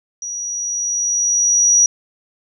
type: tone with level ramp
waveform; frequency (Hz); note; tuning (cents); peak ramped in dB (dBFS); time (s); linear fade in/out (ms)
sine; 5800; F#8; -35; -24 to -8; 0.22-1.86; 2
effects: none